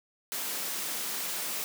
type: high-pass noise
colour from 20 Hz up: white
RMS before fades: -34 dBFS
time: 0.32-1.64 s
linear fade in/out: 0 ms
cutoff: 170 Hz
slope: 24 dB/octave
effects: none